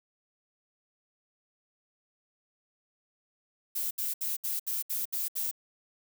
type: noise bursts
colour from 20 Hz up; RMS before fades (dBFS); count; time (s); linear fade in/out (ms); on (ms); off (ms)
violet; -32; 8; 3.75-5.513; 10; 160; 69
effects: none